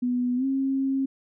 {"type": "tone with pitch glide", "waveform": "sine", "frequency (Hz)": [246.9, 269.2], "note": ["B3", "C4"], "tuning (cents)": [0, 49], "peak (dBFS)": -22, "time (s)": [0.02, 1.06], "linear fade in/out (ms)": 10, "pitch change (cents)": 149, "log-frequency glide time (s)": [0.36, 0.45], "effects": []}